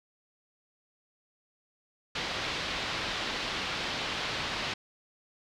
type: low-pass noise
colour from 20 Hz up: white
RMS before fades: -34 dBFS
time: 2.15-4.74 s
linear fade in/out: 5 ms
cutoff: 4200 Hz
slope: 24 dB/octave
effects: none